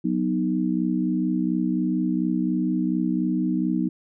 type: chord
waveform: sine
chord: B major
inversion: second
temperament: equal with one note detuned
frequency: 184.04 / 246.9 / 311.1 Hz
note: F#3 / B3 / D#4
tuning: -9 / 0 / 0 cents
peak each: -25 dBFS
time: 0.04-3.89 s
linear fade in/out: 10 ms
effects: none